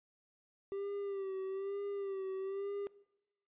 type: tone with vibrato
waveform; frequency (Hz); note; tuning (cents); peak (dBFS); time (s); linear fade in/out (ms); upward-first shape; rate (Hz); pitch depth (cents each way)
triangle; 392; G4; 0; -35; 0.72-2.87; 0; sine; 1.1; 50
effects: noise-tail reverb RT60 0.9 s tail -20 dB re dry + resampled to 8000 Hz